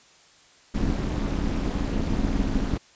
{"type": "noise with amplitude modulation", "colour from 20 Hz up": "brown", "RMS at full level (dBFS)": -21, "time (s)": [0.74, 2.78], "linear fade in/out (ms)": 10, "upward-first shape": "sine", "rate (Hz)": 238, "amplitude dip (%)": 100, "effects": ["white hiss -55 dBFS RMS until 2.95 s", "resampled to 16000 Hz"]}